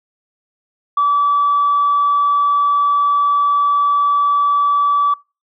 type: tone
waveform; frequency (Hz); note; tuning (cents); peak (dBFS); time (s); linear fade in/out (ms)
sine; 1152; D6; -34; -10; 0.97-5.14; 5
effects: noise-tail reverb RT60 0.3 s tail -26 dB re dry + tanh soft clip ceiling -7 dBFS